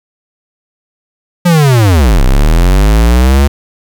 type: linear two-way sweep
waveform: square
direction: down then up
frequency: 180 to 30.45 to 71.8 Hz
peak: -5 dBFS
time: 1.45-3.48 s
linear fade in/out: 10 ms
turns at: 2.23 s
effects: 7-bit